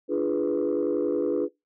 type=chord; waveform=sine; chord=D diminished seventh; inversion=none; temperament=equal with one note detuned; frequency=293.7 / 344.4 / 415.3 / 493.9 Hz; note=D4 / F4 / Ab4 / Cb5; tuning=0 / -24 / 0 / 0 cents; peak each=-27 dBFS; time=0.08-1.49 s; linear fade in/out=50 ms; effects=noise-tail reverb RT60 0.2 s tail -23 dB re dry + tanh soft clip ceiling -17 dBFS